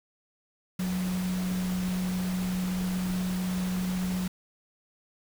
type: tone in noise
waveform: sine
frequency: 183.3 Hz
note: F#3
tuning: 16 cents flat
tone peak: -27 dBFS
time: 0.79-4.28 s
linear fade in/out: 5 ms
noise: pink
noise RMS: -39 dBFS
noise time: 0.79-4.28 s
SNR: +9 dB
effects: none